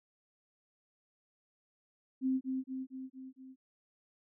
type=tone with echo; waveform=sine; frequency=261.6 Hz; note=C4; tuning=in tune; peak=-28 dBFS; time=2.21-2.41 s; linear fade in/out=50 ms; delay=230 ms; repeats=5; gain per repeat=-4 dB; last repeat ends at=3.56 s; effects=none